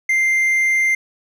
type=tone; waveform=triangle; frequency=2093 Hz; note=C7; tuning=in tune; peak=-12 dBFS; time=0.09-0.95 s; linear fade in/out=5 ms; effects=none